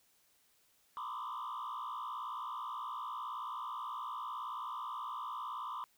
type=tone with frequency modulation; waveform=sine; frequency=1100 Hz; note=C#6; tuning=14 cents flat; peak=-36 dBFS; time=0.97-5.84 s; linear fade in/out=0 ms; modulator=59.1 Hz; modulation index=2.3; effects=tanh soft clip ceiling -38 dBFS + white hiss -71 dBFS RMS until 5.97 s